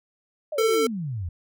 sine exponential sweep, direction down, 641 to 79.4 Hz, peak -27 dBFS, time 0.52-1.29 s, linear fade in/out 5 ms
square tone, 446.9 Hz, A4, 27 cents sharp, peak -20 dBFS, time 0.58-0.87 s, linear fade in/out 5 ms
effects none

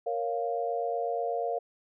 sine chord, Bb minor, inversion none, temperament equal, 466.2 / 554.4 / 698.5 Hz, Bb4 / Db5 / F5, 0 / 0 / 0 cents, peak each -32 / -35 / -31 dBFS, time 0.06-1.59 s, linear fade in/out 10 ms, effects none

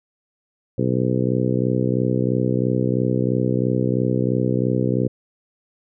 harmonic tone, 63 Hz, B1, 35 cents sharp, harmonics 2 / 3 / 4 / 5 / 6 / 7 / 8, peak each -22 / -24 / -25 / -26 / -27 / -27 / -28 dBFS, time 0.78-5.08 s, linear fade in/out 5 ms, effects none

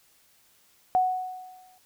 sine tone with exponential decay, 740 Hz, F#5, in tune, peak -17 dBFS, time 0.95-1.78 s, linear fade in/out 0 ms, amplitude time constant 180 ms, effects white hiss -62 dBFS RMS until 1.85 s

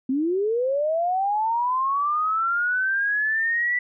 sine linear sweep, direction up, 251.7 to 1975.5 Hz, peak -20 dBFS, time 0.09-3.79 s, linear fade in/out 5 ms, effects none

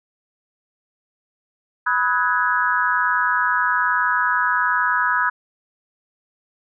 sine chord, G# minor seventh, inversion first, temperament equal with one note detuned, 987.8 / 1269.2 / 1480 / 1661.2 Hz, B5 / D#6 / F#6 / G#6, 0 / +34 / 0 / 0 cents, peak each -22 dBFS, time 1.86-5.3 s, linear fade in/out 10 ms, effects none

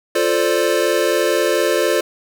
square chord, D minor seventh, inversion first, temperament equal, 349.2 / 440 / 523.3 / 587.3 Hz, F4 / A4 / C5 / D5, 0 / 0 / 0 / 0 cents, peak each -21 dBFS, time 0.15-2.01 s, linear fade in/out 5 ms, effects none

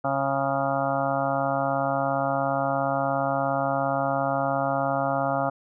harmonic tone with a mistuned harmonic, 137.1 Hz, C#3, 19 cents flat, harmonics 1 / 2 / 4 / 5 / 6 / 7 / 8 / 9 / 10, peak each -33 / -32 / -29 / -27 / -30 / -35 / -38 / -32 / -35 dBFS, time 0.04-5.5 s, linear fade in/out 10 ms, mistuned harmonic 10, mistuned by +28 cents, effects none

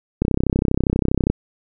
click train, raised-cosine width 3 ms, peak -4 dBFS, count 36, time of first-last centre 0.22-1.3 s, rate 32.4 Hz, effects none

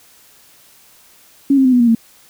sine tone with pitch steps, 277.2 / 266.5 / 256.3 / 246.4 / 236.9 / 227.8 Hz, C#4 / C4 / C4 / B3 / A#3 / A#3, 0 / +32 / -36 / -4 / +28 / -40 cents, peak -8 dBFS, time 1.5-1.95 s, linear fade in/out 5 ms, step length 75 ms, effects white hiss -48 dBFS RMS until 2.29 s

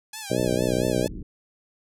5% pulse tone with vibrato, 830.6 Hz, G#5, in tune, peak -22 dBFS, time 0.13-1.08 s, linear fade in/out 5 ms, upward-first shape sine, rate 4.4 Hz, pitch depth 110 cents each way
harmonic tone, 61.8 Hz, B1, 2 cents sharp, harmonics 2 / 3 / 4 / 5 / 6 / 7 / 8 / 9 / 10, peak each -30 / -30 / -30 / -30 / -30 / -30 / -30 / -30 / -30 dBFS, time 0.3-1.07 s, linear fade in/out 5 ms
pink low-pass noise, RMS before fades -36 dBFS, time 0.38-1.23 s, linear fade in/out 5 ms, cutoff 370 Hz, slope 48 dB/octave
effects none

